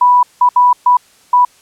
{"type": "tone bursts at uneven times", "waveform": "sine", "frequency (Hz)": 986, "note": "B5", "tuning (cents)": -3, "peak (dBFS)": -5, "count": 5, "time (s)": [[0.01, 0.23], [0.41, 0.49], [0.56, 0.73], [0.86, 0.97], [1.33, 1.45]], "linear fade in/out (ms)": 5, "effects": ["white hiss -48 dBFS RMS until 1.61 s", "low-pass 10000 Hz 12 dB/octave"]}